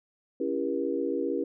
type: chord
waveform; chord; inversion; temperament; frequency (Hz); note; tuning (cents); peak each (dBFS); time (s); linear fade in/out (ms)
sine; C# diminished seventh; none; just; 277.2 / 332.6 / 399.1 / 479; C#4 / E4 / G4 / Bb4; 0 / +16 / +31 / +47; -32; 0.4-1.44; 5
effects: none